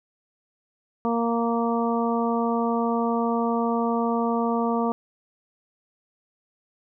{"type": "harmonic tone", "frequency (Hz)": 232.5, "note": "A#3", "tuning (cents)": -4, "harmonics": [1, 2, 3, 4, 5], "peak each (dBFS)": [-24, -27, -29, -30, -31], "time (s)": [1.05, 4.92], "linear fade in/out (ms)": 0, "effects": []}